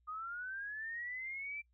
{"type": "linear sweep", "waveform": "sine", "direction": "up", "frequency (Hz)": [1223, 2349], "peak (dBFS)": -40, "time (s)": [0.07, 1.62], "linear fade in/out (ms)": 20, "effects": ["noise-tail reverb RT60 0.1 s tail -24 dB re dry", "added 60 Hz sine -70 dBFS peak until 1.73 s"]}